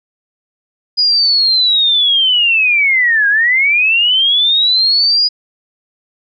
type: linear two-way sweep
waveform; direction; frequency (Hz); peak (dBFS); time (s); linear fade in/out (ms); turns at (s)
sine; down then up; 4946 to 1609 to 4946; -8; 0.97-5.29; 20; 3.28
effects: MP3 96 kbps